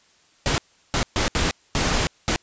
pink noise bursts at uneven times, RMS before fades -21 dBFS, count 6, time 0.46-0.58 / 0.94-1.03 / 1.16-1.28 / 1.35-1.51 / 1.75-2.07 / 2.28-2.36 s, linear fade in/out 0 ms, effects white hiss -58 dBFS RMS until 2.42 s + resampled to 16000 Hz

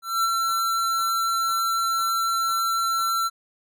square tone with ADSR envelope, 1349 Hz, E6, 40 cents sharp, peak -19 dBFS, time 0.02-3.3 s, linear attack 220 ms, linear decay 26 ms, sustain -3 dB, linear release 34 ms, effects none

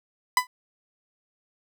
30% pulse tone with exponential decay, 1000 Hz, B5, 21 cents sharp, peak -11 dBFS, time 0.37-0.47 s, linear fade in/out 2 ms, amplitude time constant 21 ms, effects none

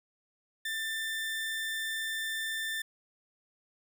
30% pulse tone, 1782 Hz, A6, 22 cents sharp, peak -30 dBFS, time 0.65-2.82 s, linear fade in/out 5 ms, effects none

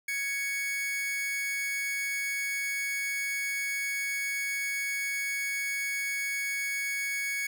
45% pulse tone pair together, 1667.6 / 2226 Hz, G#6 / C#7, +7 / +7 cents, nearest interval perfect fourth, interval 500 cents, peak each -38 / -30 dBFS, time 0.08-7.47 s, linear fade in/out 5 ms, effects none

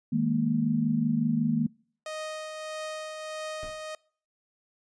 sine chord, D# suspended fourth, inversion none, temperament equal with one note detuned, 158.28 / 207.7 / 233.1 Hz, D#3 / G#3 / A#3, +30 / 0 / 0 cents, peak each -29 / -30 / -25 dBFS, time 0.12-1.67 s, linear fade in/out 10 ms
sawtooth tone with tremolo, 622.3 Hz, D#5, in tune, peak -29 dBFS, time 2.06-3.95 s, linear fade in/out 2 ms, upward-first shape triangle, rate 1.6 Hz, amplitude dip 40%
brown noise with exponential decay, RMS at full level -39 dBFS, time 3.63-3.86 s, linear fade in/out 0 ms, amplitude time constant 50 ms
effects noise-tail reverb RT60 0.5 s tail -25 dB re dry + resampled to 22050 Hz

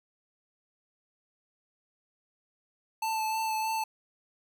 square tone with vibrato, 880 Hz, A5, in tune, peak -29 dBFS, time 3.02-3.84 s, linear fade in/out 5 ms, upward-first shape sine, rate 3.2 Hz, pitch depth 17 cents each way, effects none

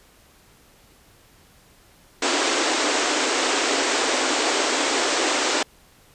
pink band-pass noise, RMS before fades -22 dBFS, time 2.22-5.63 s, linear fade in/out 5 ms, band 260 to 8300 Hz, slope 96 dB/octave, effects pink hiss -54 dBFS RMS until 6.14 s + resampled to 32000 Hz

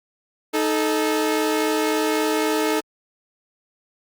sawtooth tone pair together, 311.1 / 434.8 Hz, D#4 / A4, 0 / -21 cents, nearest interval tritone, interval 579 cents, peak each -18 dBFS, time 0.53-2.81 s, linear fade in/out 20 ms, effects Opus 48 kbps

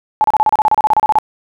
sine tone bursts, 858 Hz, A5, 44 cents flat, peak -7 dBFS, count 16, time 0.21-1.186 s, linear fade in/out 0 ms, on 31 ms, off 32 ms, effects none

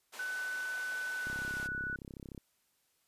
pink band-pass noise, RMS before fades -49 dBFS, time 0.12-1.68 s, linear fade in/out 20 ms, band 640 to 13000 Hz, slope 12 dB/octave
sine tone with pitch glide, 1500 to 1479.3 Hz, F#6 to F#6, +23 to -1 cents, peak -35 dBFS, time 0.19-1.96 s, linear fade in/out 5 ms, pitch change -24 cents, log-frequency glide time 1.15-1.56 s
click train, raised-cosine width 3 ms, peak -33 dBFS, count 38, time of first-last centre 1.27-2.378 s, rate 33.4 Hz
effects white hiss -75 dBFS RMS until 3.07 s + resampled to 32000 Hz

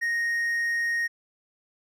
triangle tone, 1864.7 Hz, A#6, in tune, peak -22 dBFS, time 0.01-1.08 s, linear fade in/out 20 ms, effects none

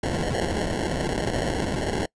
white noise with sample-and-hold, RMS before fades -26 dBFS, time 0.03-2.06 s, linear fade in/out 5 ms, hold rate 1225 Hz, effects noise-tail reverb RT60 0.1 s tail -25 dB re dry + resampled to 22050 Hz

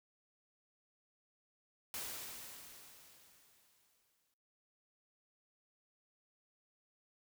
white noise with exponential decay, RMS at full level -42 dBFS, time 1.94-4.34 s, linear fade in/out 1 ms, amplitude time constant 520 ms, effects noise-tail reverb RT60 0.7 s tail -22 dB re dry

